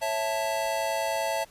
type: chord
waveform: square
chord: A major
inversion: first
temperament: just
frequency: 550 / 660 / 880 Hz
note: C#5 / E5 / A5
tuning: -14 / +2 / 0 cents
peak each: -34 / -30 / -31 dBFS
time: 0.01-1.45 s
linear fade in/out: 20 ms
effects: pink hiss -56 dBFS RMS until 1.5 s + resampled to 32000 Hz